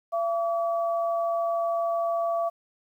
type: tone pair together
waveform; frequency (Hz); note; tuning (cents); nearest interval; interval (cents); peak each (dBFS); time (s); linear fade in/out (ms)
sine; 676.7 / 1146; E5 / D6; +45 / -43; major sixth; 912; -24 / -32; 0.12-2.5; 20
effects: 10-bit